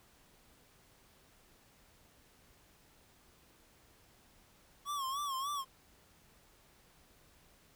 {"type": "tone with vibrato", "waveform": "square", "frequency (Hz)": 1108.7, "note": "C#6", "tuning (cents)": 0, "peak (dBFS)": -36, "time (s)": [4.85, 5.65], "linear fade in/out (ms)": 50, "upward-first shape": "sine", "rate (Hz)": 3.4, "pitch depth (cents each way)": 100, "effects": ["pink hiss -65 dBFS RMS until 7.75 s"]}